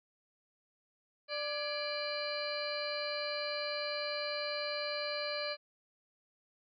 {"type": "harmonic tone with a mistuned harmonic", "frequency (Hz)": 590, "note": "D5", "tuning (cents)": 8, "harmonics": [1, 2, 3, 4, 5, 7, 8], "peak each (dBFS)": [-38, -45, -45, -43, -49, -41, -44], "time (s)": [1.28, 5.57], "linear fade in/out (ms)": 50, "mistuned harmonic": 3, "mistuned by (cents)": -81, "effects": []}